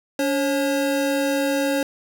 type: tone pair together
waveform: square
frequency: 284.6 / 543 Hz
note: C#4 / C#5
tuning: +46 / -36 cents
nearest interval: major seventh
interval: 1118 cents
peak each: -23 dBFS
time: 0.19-1.83 s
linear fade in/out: 2 ms
effects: none